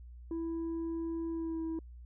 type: tone with pitch glide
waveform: sine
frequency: 330 to 324.3 Hz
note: E4 to E4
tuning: +2 to -28 cents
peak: -31 dBFS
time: 0.31-1.79 s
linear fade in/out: 2 ms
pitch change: -30 cents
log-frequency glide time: 1.3-1.62 s
effects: tanh soft clip ceiling -33 dBFS + added 60 Hz sine -47 dBFS peak until 2.05 s